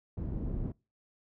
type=low-pass noise; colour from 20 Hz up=pink; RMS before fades=-35 dBFS; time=0.17-0.72 s; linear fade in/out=5 ms; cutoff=260 Hz; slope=12 dB/octave; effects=noise-tail reverb RT60 0.3 s tail -25 dB re dry